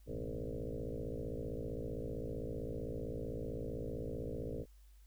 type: tone with frequency modulation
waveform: sine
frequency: 201.9 Hz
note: G#3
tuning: 49 cents flat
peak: -38 dBFS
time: 0.06-4.66 s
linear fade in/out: 50 ms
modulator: 55.5 Hz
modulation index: 6
effects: added 50 Hz sine -57 dBFS peak until 5.06 s + white hiss -73 dBFS RMS until 5.06 s